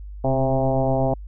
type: tone with frequency modulation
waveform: sine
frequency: 397.9 Hz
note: G4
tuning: 26 cents sharp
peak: -17 dBFS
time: 0.24-1.14 s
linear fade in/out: 5 ms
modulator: 134 Hz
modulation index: 2.9
effects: added 50 Hz sine -33 dBFS peak until 1.27 s